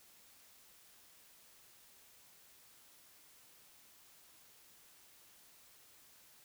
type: silence
effects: white hiss -63 dBFS RMS until 6.44 s